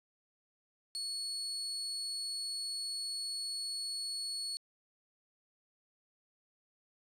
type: tone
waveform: 35% pulse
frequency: 4385 Hz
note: C#8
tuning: 20 cents flat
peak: -35 dBFS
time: 0.95-4.57 s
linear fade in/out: 0 ms
effects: resampled to 32000 Hz + 11-bit

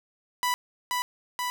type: tone with echo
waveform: sawtooth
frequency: 989 Hz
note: B5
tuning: 2 cents sharp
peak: -20 dBFS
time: 0.43-0.54 s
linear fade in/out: 0 ms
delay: 480 ms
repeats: 2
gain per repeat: -2 dB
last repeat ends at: 1.5 s
effects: none

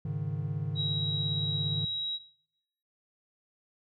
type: chord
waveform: triangle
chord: Ab suspended fourth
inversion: none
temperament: just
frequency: 103.83 / 138.43 / 155.74 Hz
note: Ab2 / Db3 / Eb3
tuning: 0 / -2 / +2 cents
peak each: -35 / -33 / -32 dBFS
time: 0.05-1.85 s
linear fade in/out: 5 ms
type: tone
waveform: sine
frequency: 3847 Hz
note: B7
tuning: 46 cents flat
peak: -29 dBFS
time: 0.75-2.2 s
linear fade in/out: 50 ms
effects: noise-tail reverb RT60 0.8 s tail -20 dB re dry

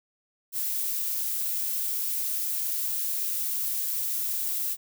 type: noise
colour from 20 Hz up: violet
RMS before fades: -29 dBFS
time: 0.52-4.77 s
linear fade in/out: 50 ms
effects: none

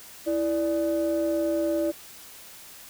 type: tone pair together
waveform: sine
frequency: 329.6 / 587.3 Hz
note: E4 / D5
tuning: 0 / 0 cents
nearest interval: minor seventh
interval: 1000 cents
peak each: -24 dBFS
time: 0.26-1.92 s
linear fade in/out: 20 ms
effects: tanh soft clip ceiling -18 dBFS + white hiss -46 dBFS RMS until 2.89 s

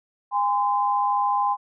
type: tone pair together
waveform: sine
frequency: 815 / 1028.7 Hz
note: G#5 / C6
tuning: -33 / -30 cents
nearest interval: major third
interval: 403 cents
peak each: -22 dBFS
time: 0.31-1.57 s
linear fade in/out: 50 ms
effects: none

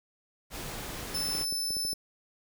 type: noise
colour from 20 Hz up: pink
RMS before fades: -39 dBFS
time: 0.5-1.46 s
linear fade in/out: 50 ms
type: tone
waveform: sawtooth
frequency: 5274 Hz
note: E8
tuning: in tune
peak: -27 dBFS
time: 1.14-1.94 s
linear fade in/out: 10 ms
type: clicks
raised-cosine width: 2 ms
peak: -29 dBFS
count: 8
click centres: 1.288 / 1.351 / 1.412 / 1.525 / 1.706 / 1.768 / 1.851 / 1.931 s
effects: none

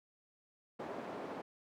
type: band-pass noise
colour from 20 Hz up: white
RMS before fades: -44 dBFS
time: 0.79-1.42 s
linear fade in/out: 10 ms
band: 240 to 680 Hz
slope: 12 dB/octave
effects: none

